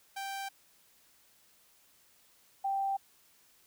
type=tone pair in turn; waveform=sawtooth / sine; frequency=784 / 784 Hz; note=G5 / G5; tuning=0 / 0 cents; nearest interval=unison; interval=0 cents; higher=neither; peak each=-33 / -29 dBFS; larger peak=second; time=0.16-0.49 / 2.64-2.97 s; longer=neither; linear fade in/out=10 ms; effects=white hiss -65 dBFS RMS until 3.66 s